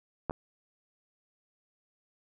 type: clicks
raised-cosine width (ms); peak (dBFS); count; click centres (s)
1; -16 / -24; 2; 0.297 / 0.309
effects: none